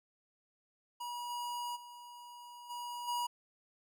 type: tone with level steps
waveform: square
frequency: 964 Hz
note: B5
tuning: 42 cents flat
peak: -40 / -38 / -50 / -41 / -34 dBFS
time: 1-3.27 s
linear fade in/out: 10 ms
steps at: 1.29 / 1.75 / 2.69 / 3.07 s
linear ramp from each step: 20 ms
effects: none